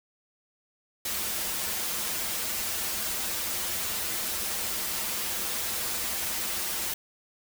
white noise with comb filter, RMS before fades -31 dBFS, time 1.05-6.94 s, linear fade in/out 5 ms, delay 7.1 ms, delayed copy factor -1, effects none

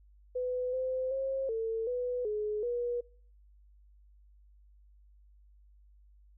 sine tone with pitch steps, 501 / 516 / 536 / 449.3 / 494.6 / 422.6 / 482.1 Hz, B4 / C5 / C5 / A4 / B4 / G#4 / B4, +25 / -24 / +42 / +36 / +3 / +30 / -42 cents, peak -30 dBFS, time 0.35-3.01 s, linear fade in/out 10 ms, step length 380 ms, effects noise-tail reverb RT60 0.5 s tail -25 dB re dry + added 50 Hz sine -57 dBFS peak until 6.37 s

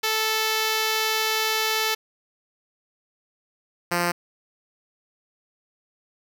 5% pulse tone pair in turn, 438.7 / 174.1 Hz, A4 / F3, -5 / -5 cents, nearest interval octave + major third, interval 1600 cents, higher first, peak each -10 dBFS, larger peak neither, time 0.03-1.95 / 3.91-4.12 s, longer first, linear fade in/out 10 ms, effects none

